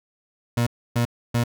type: tone bursts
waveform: 30% pulse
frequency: 118.8 Hz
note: A#2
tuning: 33 cents sharp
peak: -16 dBFS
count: 3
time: 0.57-1.438 s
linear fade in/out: 5 ms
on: 96 ms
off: 290 ms
effects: none